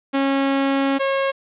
sawtooth tone pair in turn, 273.7 / 544.2 Hz, C#4 / C#5, -22 / -32 cents, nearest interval octave, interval 1190 cents, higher second, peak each -13 / -14 dBFS, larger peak first, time 0.13-0.99 / 0.99-1.32 s, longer first, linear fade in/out 20 ms, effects resampled to 8000 Hz + 8-bit

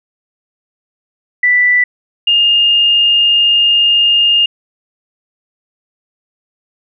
sine tone pair in turn, 1975.5 / 2827 Hz, B6 / F7, 0 / +20 cents, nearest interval tritone, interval 620 cents, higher second, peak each -7 dBFS, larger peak neither, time 1.43-1.84 / 2.27-4.46 s, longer second, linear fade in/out 5 ms, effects none

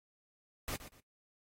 pink noise with echo, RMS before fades -39 dBFS, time 0.68-0.76 s, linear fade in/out 0 ms, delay 120 ms, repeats 2, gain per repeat -12 dB, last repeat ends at 1 s, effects noise-tail reverb RT60 0.1 s tail -17 dB re dry + AAC 48 kbps

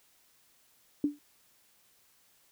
sine tone with exponential decay, 291.5 Hz, D4, 13 cents flat, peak -21 dBFS, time 1.04-1.19 s, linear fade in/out 2 ms, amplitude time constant 32 ms, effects white hiss -66 dBFS RMS until 2.51 s

